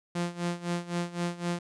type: tone with tremolo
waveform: sawtooth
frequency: 173.7 Hz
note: F3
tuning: 9 cents flat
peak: -23 dBFS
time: 0.15-1.59 s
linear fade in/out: 5 ms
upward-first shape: sine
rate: 3.9 Hz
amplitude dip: 85%
effects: resampled to 22050 Hz